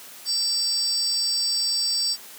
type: tone cluster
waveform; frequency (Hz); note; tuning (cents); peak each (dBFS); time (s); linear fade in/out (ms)
sine; 4652 / 5480 / 7990; D8 / F8 / B8; -17 / -34 / +19; -23 / -28 / -28; 0.25-2.17; 50
effects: white hiss -43 dBFS RMS until 2.38 s + high-pass 200 Hz 12 dB/octave